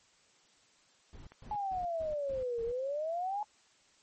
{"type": "noise bursts", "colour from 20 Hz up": "brown", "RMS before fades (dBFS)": -49, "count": 6, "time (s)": [1.13, 2.72], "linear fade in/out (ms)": 2, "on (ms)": 140, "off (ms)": 150}
{"type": "click", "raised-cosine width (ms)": 0.5, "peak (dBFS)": -37, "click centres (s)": 1.32}
{"type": "exponential two-way sweep", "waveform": "sine", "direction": "down then up", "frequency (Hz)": [851, 454.3, 851], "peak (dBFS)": -32, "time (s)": [1.51, 3.43], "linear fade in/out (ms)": 2, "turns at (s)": 2.63}
{"effects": ["white hiss -66 dBFS RMS until 4.02 s", "MP3 32 kbps"]}